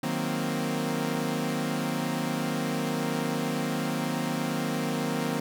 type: chord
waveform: sawtooth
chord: C half-diminished seventh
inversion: first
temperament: equal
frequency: 155.56 / 185 / 233.1 / 261.6 Hz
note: Eb3 / Gb3 / Bb3 / C4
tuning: 0 / 0 / 0 / 0 cents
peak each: -29 / -31 / -28 / -28 dBFS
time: 0.03-5.4 s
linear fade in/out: 5 ms
effects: none